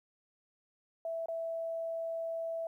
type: tone with dropouts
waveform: sine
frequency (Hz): 659.3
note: E5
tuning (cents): 0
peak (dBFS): -34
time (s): 1.05-2.67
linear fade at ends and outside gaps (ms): 2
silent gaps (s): 1.259-1.284
effects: 12-bit